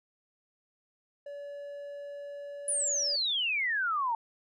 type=tone; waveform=triangle; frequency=572 Hz; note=D5; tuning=46 cents flat; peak=-37 dBFS; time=1.26-3.16 s; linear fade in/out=5 ms
type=exponential sweep; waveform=sine; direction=down; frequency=10010 to 888 Hz; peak=-27 dBFS; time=2.68-4.15 s; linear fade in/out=2 ms
effects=none

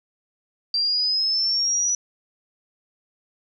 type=exponential sweep; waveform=sine; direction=up; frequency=4688 to 5920 Hz; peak=-19 dBFS; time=0.74-1.95 s; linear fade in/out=2 ms; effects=none

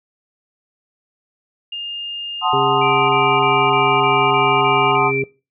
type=tone; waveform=sine; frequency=2820 Hz; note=F7; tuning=16 cents sharp; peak=-24 dBFS; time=1.72-4.96 s; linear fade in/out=5 ms
type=chord; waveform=sine; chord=F# diminished seventh; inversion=none; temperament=equal; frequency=740 / 880 / 1046.5 / 1244.5 Hz; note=F#5 / A5 / C6 / Eb6; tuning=0 / 0 / 0 / 0 cents; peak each=-20 dBFS; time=2.41-5.12 s; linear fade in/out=50 ms
type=harmonic tone; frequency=135.4 Hz; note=C#3; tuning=40 cents flat; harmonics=1 / 2 / 3; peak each=-25 / -28 / -20 dBFS; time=2.53-5.24 s; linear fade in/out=2 ms
type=tone bursts; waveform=sine; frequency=2344 Hz; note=D7; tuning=4 cents flat; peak=-21 dBFS; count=8; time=2.81-5.225 s; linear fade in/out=10 ms; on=280 ms; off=25 ms
effects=noise-tail reverb RT60 0.3 s tail -21 dB re dry

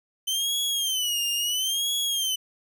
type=tone with vibrato; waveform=sawtooth; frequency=3068 Hz; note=G7; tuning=38 cents flat; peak=-21 dBFS; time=0.27-2.36 s; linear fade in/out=10 ms; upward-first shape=sine; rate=0.74 Hz; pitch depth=150 cents each way; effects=none

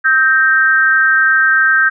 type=tone with amplitude modulation; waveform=sine; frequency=1568 Hz; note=G6; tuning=in tune; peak=-4 dBFS; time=0.04-1.9 s; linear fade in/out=20 ms; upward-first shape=sine; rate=277 Hz; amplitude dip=85%; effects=none

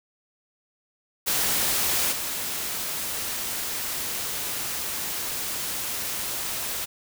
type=noise with level steps; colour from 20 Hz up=white; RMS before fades=-24 / -30 dBFS; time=1.26-6.86 s; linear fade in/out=20 ms; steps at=2.11 s; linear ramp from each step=20 ms; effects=none

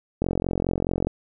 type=click train; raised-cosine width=2 ms; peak=-10 dBFS; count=39; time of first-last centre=0.22-1.07 s; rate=44.7 Hz; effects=none

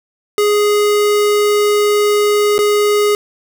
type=tone with dropouts; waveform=square; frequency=415.3 Hz; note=G#4; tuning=in tune; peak=-11 dBFS; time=0.38-3.15 s; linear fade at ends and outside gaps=1 ms; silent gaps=2.581-2.589 s; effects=none

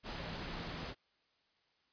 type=tone in noise; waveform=sine; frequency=164.81 Hz; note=E3; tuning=in tune; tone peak=-50 dBFS; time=0.13-0.89 s; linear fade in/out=50 ms; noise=pink; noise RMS=-43 dBFS; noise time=0.03-0.95 s; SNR=-10 dB; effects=white hiss -75 dBFS RMS until 1.92 s + resampled to 11025 Hz

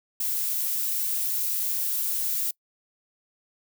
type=noise; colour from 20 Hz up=violet; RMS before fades=-27 dBFS; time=0.2-2.51 s; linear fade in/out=5 ms; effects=noise-tail reverb RT60 0.1 s tail -25 dB re dry

